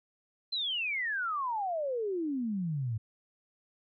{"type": "exponential sweep", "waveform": "sine", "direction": "down", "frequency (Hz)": [4161, 105.5], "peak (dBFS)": -30, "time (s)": [0.52, 2.98], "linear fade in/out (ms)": 10, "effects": []}